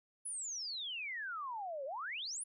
sine exponential two-way sweep, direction down then up, 10520 to 521 to 10520 Hz, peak -39 dBFS, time 0.25-2.44 s, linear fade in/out 10 ms, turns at 1.85 s, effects none

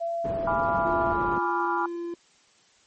sine tone with vibrato, 672 Hz, E5, 33 cents sharp, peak -26 dBFS, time 0-1.14 s, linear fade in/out 20 ms, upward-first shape sine, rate 1.8 Hz, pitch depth 14 cents each way
white low-pass noise, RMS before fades -34 dBFS, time 0.24-1.39 s, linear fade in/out 10 ms, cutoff 410 Hz, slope 12 dB/octave
sine chord, G# diminished seventh, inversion none, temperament equal, 830.6 / 987.8 / 1174.7 / 1396.9 Hz, G#5 / B5 / D6 / F6, 0 / 0 / 0 / 0 cents, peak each -30 / -27 / -31 / -31 dBFS, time 0.47-1.86 s, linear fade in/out 2 ms
triangle tone with pitch glide, 349.2 to 342.6 Hz, F4 to F4, 0 to -33 cents, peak -28 dBFS, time 0.85-2.14 s, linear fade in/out 2 ms, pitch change -33 cents, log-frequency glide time 1.3-1.95 s
effects white hiss -60 dBFS RMS until 2.86 s + MP3 32 kbps

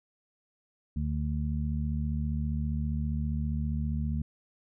harmonic tone, 75 Hz, D2, 37 cents sharp, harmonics 1 / 2 / 3, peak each -30 / -33 / -35 dBFS, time 0.96-4.22 s, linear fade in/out 5 ms, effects none

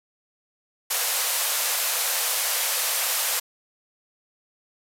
white band-pass noise, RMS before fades -25 dBFS, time 0.9-3.4 s, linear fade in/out 10 ms, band 470 to 15000 Hz, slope 96 dB/octave, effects none

